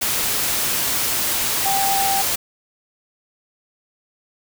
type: tone in noise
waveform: sine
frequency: 784 Hz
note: G5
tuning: in tune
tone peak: -19 dBFS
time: 1.65-2.22 s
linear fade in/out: 10 ms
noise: white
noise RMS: -21 dBFS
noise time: 0.01-2.36 s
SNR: -1 dB
effects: none